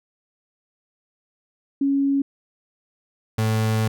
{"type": "tone pair in turn", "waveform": ["sine", "35% pulse"], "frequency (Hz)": [277.2, 110.01], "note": ["C#4", "A2"], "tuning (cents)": [0, 0], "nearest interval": "octave + major third", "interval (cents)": 1600, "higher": "first", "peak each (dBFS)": -17, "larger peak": "neither", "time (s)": [[1.81, 2.22], [3.38, 3.88]], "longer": "second", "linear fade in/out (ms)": 5, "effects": []}